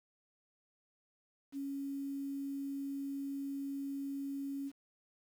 sine tone with quantisation, 277.2 Hz, C#4, in tune, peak -37 dBFS, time 1.52-4.72 s, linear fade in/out 50 ms, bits 10, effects none

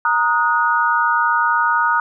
sine chord, D# minor, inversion second, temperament equal with one note detuned, 932.3 / 1244.5 / 1456.2 Hz, A#5 / D#6 / F#6, 0 / 0 / -28 cents, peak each -18 dBFS, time 0.05-2 s, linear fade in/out 2 ms, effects none

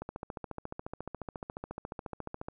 click train, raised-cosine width 1 ms, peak -24 dBFS, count 36, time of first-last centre 0.02-2.485 s, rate 14.2 Hz, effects none

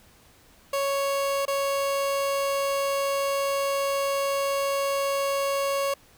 30% pulse tone with dropouts, 554.4 Hz, C#5, in tune, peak -21 dBFS, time 0.73-5.94 s, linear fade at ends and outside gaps 5 ms, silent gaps 1.454-1.479 s, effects pink hiss -56 dBFS RMS until 6.17 s

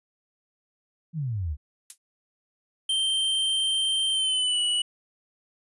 sine exponential sweep, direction down, 171.4 to 67.8 Hz, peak -26 dBFS, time 1.13-1.57 s, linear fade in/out 50 ms
violet noise with exponential decay, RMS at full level -30 dBFS, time 1.9-1.98 s, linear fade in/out 1 ms, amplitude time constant 16 ms
square tone with pitch glide, 3136 to 2943 Hz, G7 to F#7, 0 to -10 cents, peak -23 dBFS, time 2.89-4.82 s, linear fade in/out 5 ms, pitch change -110 cents, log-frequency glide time 4.11-4.6 s
effects resampled to 24000 Hz

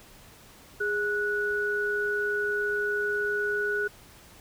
sine tone pair together, 412.5 / 1471 Hz, G#4 / F#6, -12 / -11 cents, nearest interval octave + minor seventh, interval 2201 cents, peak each -29 / -27 dBFS, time 0.8-3.88 s, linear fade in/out 10 ms, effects pink hiss -52 dBFS RMS until 4.4 s

